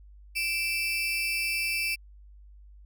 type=tone pair together; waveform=35% pulse; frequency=2339 / 2649 Hz; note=D7 / E7; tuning=-8 / +8 cents; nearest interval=major second; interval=216 cents; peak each=-28 dBFS; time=0.35-1.96 s; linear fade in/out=20 ms; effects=added 50 Hz sine -48 dBFS peak until 2.85 s